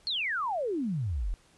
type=exponential sweep; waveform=sine; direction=down; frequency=4435 to 37.08 Hz; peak=-28 dBFS; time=0.07-1.34 s; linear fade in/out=0 ms; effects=pink hiss -62 dBFS RMS until 1.57 s + resampled to 24000 Hz

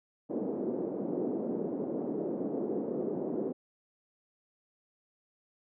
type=band-pass noise; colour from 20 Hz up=white; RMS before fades=-34 dBFS; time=0.29-3.53 s; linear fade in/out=20 ms; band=210 to 450 Hz; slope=24 dB/octave; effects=none

